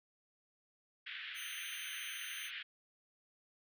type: band-pass noise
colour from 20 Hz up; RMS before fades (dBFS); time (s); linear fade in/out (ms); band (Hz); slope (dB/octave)
white; -46; 1.06-2.63; 10; 1500 to 3400; 48
type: tone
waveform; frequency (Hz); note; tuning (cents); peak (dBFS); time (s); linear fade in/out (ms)
10% pulse; 3090; G7; -26; -38; 1.34-2.51; 50
effects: none